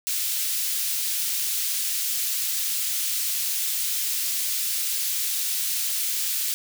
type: high-pass noise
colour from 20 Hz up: white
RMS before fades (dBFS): -26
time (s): 0.07-6.54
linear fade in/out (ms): 0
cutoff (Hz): 3000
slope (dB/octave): 12
effects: none